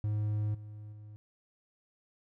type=tone with level steps; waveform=triangle; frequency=105.7 Hz; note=G#2; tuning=31 cents sharp; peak=-27 / -41 / -44 dBFS; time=0.04-1.16 s; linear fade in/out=0 ms; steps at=0.54 / 0.92 s; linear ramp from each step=10 ms; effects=none